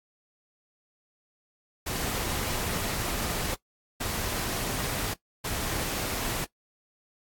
pink noise bursts at uneven times, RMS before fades -31 dBFS, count 3, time 1.86-3.55 / 4-5.14 / 5.44-6.45 s, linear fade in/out 10 ms, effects noise-tail reverb RT60 0.1 s tail -18 dB re dry + AAC 64 kbps

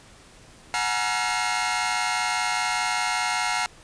sawtooth tone cluster, 735 / 847 / 949 / 1366 / 2140 Hz, F#5 / G#5 / A#5 / F6 / C7, -12 / +34 / +31 / -39 / +38 cents, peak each -26 dBFS, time 0.74-3.66 s, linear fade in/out 0 ms, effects pink hiss -50 dBFS RMS until 3.83 s + resampled to 22050 Hz

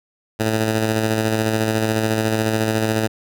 10% pulse tone with tremolo, 110 Hz, A2, in tune, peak -8 dBFS, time 0.39-3.08 s, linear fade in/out 20 ms, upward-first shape square, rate 14 Hz, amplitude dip 30%, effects none

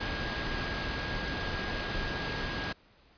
sine tone in noise, 1633 Hz, G#6, 30 cents flat, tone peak -39 dBFS, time 0-2.73 s, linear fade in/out 10 ms, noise pink, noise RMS -34 dBFS, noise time 0-2.73 s, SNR -8 dB, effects pink hiss -62 dBFS RMS until 3.17 s + resampled to 11025 Hz

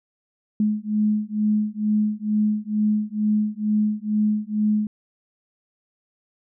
sine beating tone pair, 210.9 / 213.1 Hz, G#3 / G#3, +27 / +45 cents, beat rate 2.2 Hz, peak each -22 dBFS, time 0.6-4.87 s, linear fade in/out 2 ms, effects none

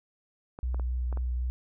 clicks, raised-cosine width 1 ms, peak -27 dBFS, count 5, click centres 0.589 / 0.745 / 0.797 / 1.127 / 1.173 s
sine tone with vibrato, 61.74 Hz, B1, in tune, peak -27 dBFS, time 0.63-1.5 s, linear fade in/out 0 ms, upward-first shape triangle, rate 3.9 Hz, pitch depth 18 cents each way
effects none

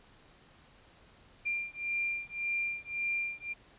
sine beating tone pair, 2384 / 2385.8 Hz, D7 / D7, +25 / +27 cents, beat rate 1.8 Hz, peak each -35 / -35 dBFS, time 1.45-3.54 s, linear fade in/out 20 ms, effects pink hiss -60 dBFS RMS until 3.78 s + resampled to 8000 Hz

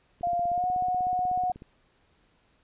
click train, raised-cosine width 3 ms, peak -31 dBFS, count 24, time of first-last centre 0.21-1.621 s, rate 16.3 Hz
sine tone with pitch glide, 698.5 to 729.8 Hz, F5 to F#5, 0 to -24 cents, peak -24 dBFS, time 0.23-1.52 s, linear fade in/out 5 ms, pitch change +76 cents, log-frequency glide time 0.51-0.66 s
effects pink hiss -66 dBFS RMS until 2.63 s + resampled to 8000 Hz

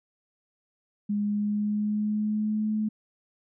sine tone with pitch glide, 206.1 to 214.9 Hz, G#3 to A3, -13 to -41 cents, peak -24 dBFS, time 1.09-2.89 s, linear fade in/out 10 ms, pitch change +72 cents, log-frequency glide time 1.19-2.7 s, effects none

